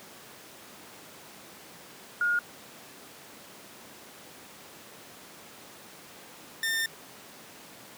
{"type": "tone pair in turn", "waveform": ["sine", "sawtooth"], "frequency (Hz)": [1428, 1805.9], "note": ["F6", "A6"], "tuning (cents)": [38, 45], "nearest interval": "major third", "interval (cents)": 407, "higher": "second", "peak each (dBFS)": -23, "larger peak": "neither", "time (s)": [[2.21, 2.39], [6.63, 6.86]], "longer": "second", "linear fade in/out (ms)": 2, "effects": ["pink hiss -48 dBFS RMS until 7.97 s", "high-pass 200 Hz 12 dB/octave"]}